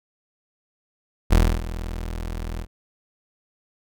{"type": "tone with ADSR envelope", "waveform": "30% pulse", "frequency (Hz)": 41.06, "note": "E1", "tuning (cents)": -6, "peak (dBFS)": -9, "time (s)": [1.3, 2.67], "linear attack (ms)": 27, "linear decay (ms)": 280, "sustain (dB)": -16, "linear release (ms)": 64, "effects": []}